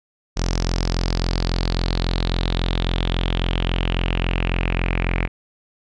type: tone with low-pass filter sweep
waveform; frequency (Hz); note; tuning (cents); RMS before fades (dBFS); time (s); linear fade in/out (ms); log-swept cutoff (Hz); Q
sawtooth; 43.65; F1; 0; -21; 0.36-5.28; 20; 5700 to 2300; 5.4
effects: none